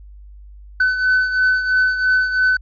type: beating tone pair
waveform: triangle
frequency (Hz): 1509 / 1512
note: F#6 / F#6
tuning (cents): +34 / +37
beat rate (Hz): 3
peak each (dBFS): -13 / -20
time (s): 0.8-2.57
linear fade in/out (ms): 5
effects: added 50 Hz sine -37 dBFS peak until 2.61 s + resampled to 11025 Hz